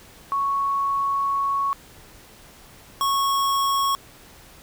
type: tone pair in turn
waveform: sine / square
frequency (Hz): 1108.7 / 1101.7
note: C#6 / C#6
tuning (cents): 0 / -11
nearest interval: unison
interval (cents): 11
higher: first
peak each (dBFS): -20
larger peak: neither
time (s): 0.32-1.73 / 3.01-3.95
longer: first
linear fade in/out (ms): 0
effects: pink hiss -48 dBFS RMS until 4.62 s